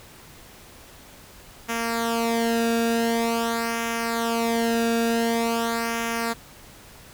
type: tone with flanger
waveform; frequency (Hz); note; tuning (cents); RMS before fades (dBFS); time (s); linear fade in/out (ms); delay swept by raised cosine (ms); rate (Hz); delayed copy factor
sawtooth; 230.8; A#3; -17; -24; 1.68-6.34; 20; 0.23 to 0.96; 0.46; -0.7
effects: pink hiss -47 dBFS RMS until 7.13 s